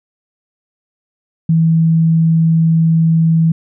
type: tone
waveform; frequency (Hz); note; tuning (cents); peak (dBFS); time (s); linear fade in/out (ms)
sine; 163; E3; -19; -8; 1.49-3.52; 5
effects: none